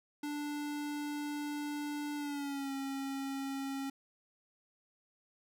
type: tone with pitch glide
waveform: square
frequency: 293.7 to 272.5 Hz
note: D4 to C#4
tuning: 0 to -29 cents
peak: -37 dBFS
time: 0.23-3.9 s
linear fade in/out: 5 ms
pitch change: -129 cents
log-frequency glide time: 2.16-2.72 s
effects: none